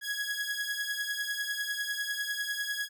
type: beating tone pair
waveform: sawtooth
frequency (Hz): 1661.2 / 1671.2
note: G#6 / G#6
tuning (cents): 0 / +10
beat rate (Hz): 10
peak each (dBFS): -31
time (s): 0.01-2.89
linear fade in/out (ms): 50
effects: none